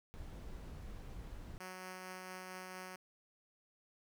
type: noise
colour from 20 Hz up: brown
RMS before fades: -48 dBFS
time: 0.14-1.58 s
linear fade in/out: 0 ms
type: tone with tremolo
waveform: 5% pulse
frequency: 185 Hz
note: F#3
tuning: in tune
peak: -34 dBFS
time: 1.6-2.96 s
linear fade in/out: 5 ms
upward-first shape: triangle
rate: 4.4 Hz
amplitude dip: 25%
effects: none